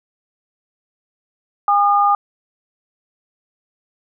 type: tone pair together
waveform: sine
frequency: 812 / 1216.6 Hz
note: G#5 / D#6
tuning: -39 / -39 cents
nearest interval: perfect fifth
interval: 700 cents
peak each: -14 dBFS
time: 1.68-2.15 s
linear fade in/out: 2 ms
effects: none